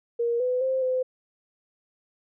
sine tone with pitch steps, 470.6 / 502 / 524 / 512 Hz, A#4 / B4 / C5 / C5, +16 / +28 / +2 / -38 cents, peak -22 dBFS, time 0.19-1.03 s, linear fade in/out 10 ms, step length 210 ms, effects none

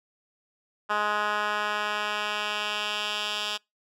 10% pulse tone with band-pass filter sweep, 209.3 Hz, G#3, 14 cents sharp, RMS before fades -29 dBFS, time 0.89-3.58 s, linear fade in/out 20 ms, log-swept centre 1400 to 3600 Hz, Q 1.7, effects noise-tail reverb RT60 0.2 s tail -25 dB re dry

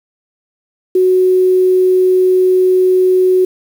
sine tone with quantisation, 370 Hz, F#4, in tune, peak -7 dBFS, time 0.95-3.45 s, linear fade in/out 5 ms, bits 6, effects none

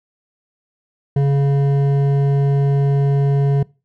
sine tone with hard clipping, 139.9 Hz, C#3, 16 cents sharp, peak -14 dBFS, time 1.16-3.63 s, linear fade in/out 5 ms, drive 9 dB, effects noise-tail reverb RT60 0.3 s tail -23 dB re dry

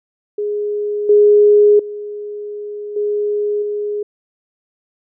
sine tone with level steps, 415.3 Hz, G#4, in tune, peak -17 / -6 / -24 / -15 / -18 dBFS, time 0.38-4.03 s, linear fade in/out 5 ms, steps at 1.09 / 1.79 / 2.96 / 3.62 s, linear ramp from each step 5 ms, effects none

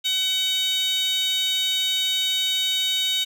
15% pulse tone with high-pass filter, 752 Hz, F#5, 28 cents sharp, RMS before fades -23 dBFS, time 0.04-3.25 s, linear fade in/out 20 ms, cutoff 3500 Hz, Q 9, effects none

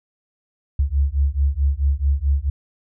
sine beating tone pair, 67.8 / 72.4 Hz, C#2 / D2, -38 / -24 cents, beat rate 4.6 Hz, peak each -19 dBFS, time 0.79-2.5 s, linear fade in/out 5 ms, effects none

